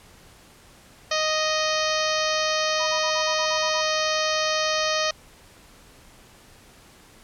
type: harmonic tone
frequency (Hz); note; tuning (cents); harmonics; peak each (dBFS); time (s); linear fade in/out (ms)
622.3; D#5; 0; 1 / 2 / 3 / 4 / 5 / 6 / 7 / 8 / 9 / 10; -26 / -28 / -30 / -32 / -32 / -34 / -31 / -34 / -33 / -36; 1.11-5.11; 5
type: tone bursts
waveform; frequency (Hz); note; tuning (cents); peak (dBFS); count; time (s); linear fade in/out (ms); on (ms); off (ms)
sine; 978; B5; -17; -30; 9; 2.79-3.819; 20; 85; 33
effects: pink hiss -51 dBFS RMS until 7.23 s + low-pass 12000 Hz 12 dB/octave